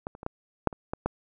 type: clicks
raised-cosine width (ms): 1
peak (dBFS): -19 / -30 / -26 / -16 / -6 / -26 / -16 / -12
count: 8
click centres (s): 0.069 / 0.151 / 0.231 / 0.264 / 0.673 / 0.728 / 0.935 / 1.06
effects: none